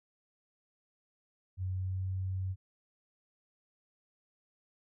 sine tone with pitch glide, 93 to 94.08 Hz, F#2 to F#2, +9 to +29 cents, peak -32 dBFS, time 1.57-2.56 s, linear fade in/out 50 ms, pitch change +20 cents, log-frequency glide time 1.71-2.04 s, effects none

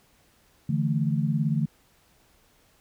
sine chord, D suspended second, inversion none, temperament equal, 146.83 / 164.81 / 220 Hz, D3 / E3 / A3, 0 / 0 / 0 cents, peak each -25 / -27 / -28 dBFS, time 0.69-1.66 s, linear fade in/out 5 ms, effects pink hiss -62 dBFS RMS until 2.8 s

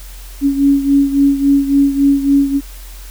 sine beating tone pair, 278.5 / 282.1 Hz, C#4 / C#4, +8 / +30 cents, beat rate 3.6 Hz, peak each -10 / -15 dBFS, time 0.41-2.61 s, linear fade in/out 50 ms, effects added 44 Hz sine -30 dBFS peak until 3.1 s + white hiss -39 dBFS RMS until 3.1 s

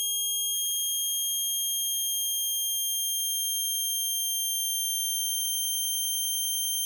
10% pulse tone with pitch glide, 3240 to 3155 Hz, G#7 to G7, -43 to +10 cents, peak -19 dBFS, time 0-6.85 s, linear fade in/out 0 ms, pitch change -47 cents, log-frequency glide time 0.48-5.54 s, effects none

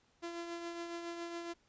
sawtooth tone with tremolo, 340.7 Hz, F4, 43 cents flat, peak -35 dBFS, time 0.22-1.54 s, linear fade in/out 20 ms, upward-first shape triangle, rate 7.2 Hz, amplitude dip 45%, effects pink hiss -72 dBFS RMS until 1.68 s + resampled to 16000 Hz

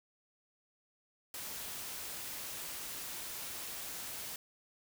white noise, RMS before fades -43 dBFS, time 1.34-4.36 s, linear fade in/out 2 ms, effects none

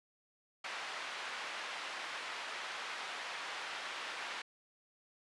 pink band-pass noise, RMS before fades -43 dBFS, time 0.64-4.42 s, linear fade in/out 5 ms, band 990 to 3400 Hz, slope 12 dB/octave, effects resampled to 24000 Hz

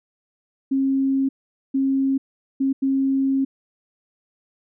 sine tone bursts at uneven times, 270 Hz, C#4, 45 cents flat, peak -17 dBFS, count 4, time 0.71-1.29 / 1.74-2.18 / 2.6-2.73 / 2.82-3.45 s, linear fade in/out 10 ms, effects none

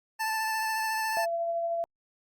25% pulse tone with vibrato, 880 Hz, A5, in tune, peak -24 dBFS, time 0.19-1.26 s, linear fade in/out 20 ms, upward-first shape sine, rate 14 Hz, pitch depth 16 cents each way
sine tone with tremolo, 676 Hz, E5, 43 cents sharp, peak -26 dBFS, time 1.17-1.84 s, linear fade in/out 0 ms, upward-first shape sine, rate 13 Hz, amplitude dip 25%
effects Opus 48 kbps

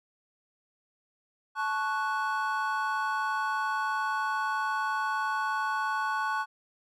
triangle chord, F# minor, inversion first, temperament equal with one note detuned, 871.4 / 1108.7 / 1480 Hz, A5 / C#6 / F#6, -17 / 0 / 0 cents, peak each -30 dBFS, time 1.55-6.46 s, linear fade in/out 50 ms, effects none

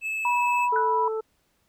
triangle tone with vibrato, 2608 Hz, E7, 19 cents flat, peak -25 dBFS, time 0.01-0.69 s, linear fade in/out 50 ms, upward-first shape triangle, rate 17 Hz, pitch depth 10 cents each way
sine tone with pitch glide, 974 to 979.6 Hz, B5 to B5, -24 to -14 cents, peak -21 dBFS, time 0.25-1.08 s, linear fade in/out 2 ms, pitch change +10 cents, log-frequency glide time 0.45-0.75 s
harmonic tone, 440 Hz, A4, in tune, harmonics 1 / 2 / 3, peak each -26 / -39 / -38 dBFS, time 0.72-1.21 s, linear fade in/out 10 ms
sine tone with exponential decay, 1480 Hz, F#6, in tune, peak -24 dBFS, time 0.76-0.99 s, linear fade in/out 1 ms, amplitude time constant 48 ms
effects pink hiss -69 dBFS RMS until 1.68 s

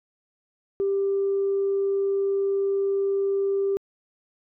sine tone, 394.3 Hz, G4, 10 cents sharp, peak -20 dBFS, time 0.8-3.77 s, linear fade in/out 0 ms, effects tanh soft clip ceiling -16 dBFS

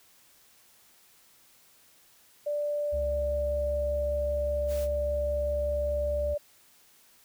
sine tone, 587.3 Hz, D5, in tune, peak -27 dBFS, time 2.46-6.38 s, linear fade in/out 10 ms
triangle tone with vibrato, 69.3 Hz, C#2, in tune, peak -30 dBFS, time 2.92-6.35 s, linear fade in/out 20 ms, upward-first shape sine, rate 5.1 Hz, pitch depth 22 cents each way
white noise, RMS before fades -45 dBFS, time 4.67-4.88 s, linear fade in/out 50 ms
effects white hiss -60 dBFS RMS until 7.24 s

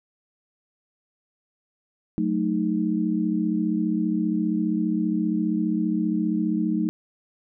sine chord, D# diminished, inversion first, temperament equal, 185 / 220 / 311.1 Hz, F#3 / A3 / D#4, 0 / 0 / 0 cents, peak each -26 / -25 / -25 dBFS, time 2.18-6.89 s, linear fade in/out 0 ms, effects none

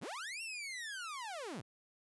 sawtooth linear two-way sweep, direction up then down, 84 to 2761 to 84 Hz, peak -38 dBFS, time 0.01-1.62 s, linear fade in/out 20 ms, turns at 0.42 s, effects resampled to 24000 Hz

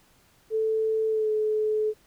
sine tone with pitch glide, 440 to 429.7 Hz, A4 to A4, 0 to -41 cents, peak -22 dBFS, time 0.5-1.94 s, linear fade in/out 50 ms, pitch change -41 cents, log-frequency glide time 1.09-1.3 s, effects pink hiss -61 dBFS RMS until 2.06 s

